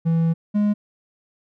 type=tone pair in turn; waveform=triangle; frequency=164.81 / 207.6 Hz; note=E3 / G#3; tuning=0 / 0 cents; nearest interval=major third; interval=400 cents; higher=second; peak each=-14 dBFS; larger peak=neither; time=0.05-0.34 / 0.54-0.74 s; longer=first; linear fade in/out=20 ms; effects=none